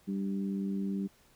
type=harmonic tone; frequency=98 Hz; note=G2; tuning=in tune; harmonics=2 / 3 / 4; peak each=-31 / -40 / -44 dBFS; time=0.07-1.08 s; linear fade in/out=20 ms; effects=pink hiss -64 dBFS RMS until 1.35 s